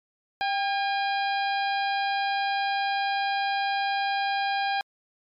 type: harmonic tone with a mistuned harmonic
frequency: 810 Hz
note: G#5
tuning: 43 cents flat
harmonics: 1 / 2 / 3 / 4 / 5 / 6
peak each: -25 / -31 / -35 / -37 / -39 / -41 dBFS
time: 0.41-4.81 s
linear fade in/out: 0 ms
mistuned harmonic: 1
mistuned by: -42 cents
effects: MP3 96 kbps